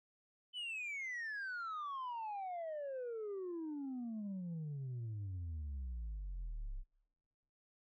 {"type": "exponential sweep", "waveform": "sine", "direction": "down", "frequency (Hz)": [3049, 31.14], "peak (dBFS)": -38, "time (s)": [0.53, 6.84], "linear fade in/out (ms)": 50, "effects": ["noise-tail reverb RT60 1.0 s tail -22 dB re dry", "tanh soft clip ceiling -39 dBFS"]}